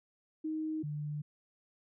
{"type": "tone pair in turn", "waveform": "sine", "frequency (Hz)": [313.1, 148.66], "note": ["D#4", "D3"], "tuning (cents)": [11, 21], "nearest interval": "octave + minor second", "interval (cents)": 1290, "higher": "first", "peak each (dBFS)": [-33, -35], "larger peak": "first", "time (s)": [[0.44, 0.83], [0.83, 1.22]], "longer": "neither", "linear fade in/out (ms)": 10, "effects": []}